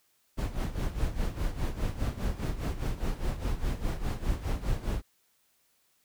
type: noise with tremolo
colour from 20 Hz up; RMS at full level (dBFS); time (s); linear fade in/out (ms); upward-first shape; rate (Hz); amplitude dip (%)
brown; -28; 0.37-5.02; 20; sine; 4.9; 75
effects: white hiss -70 dBFS RMS until 6.04 s